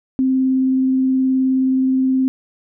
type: tone with vibrato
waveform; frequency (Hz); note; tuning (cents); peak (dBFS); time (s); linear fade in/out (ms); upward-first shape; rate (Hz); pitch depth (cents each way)
sine; 261.6; C4; 0; -13; 0.19-2.28; 0; sine; 19; 9
effects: none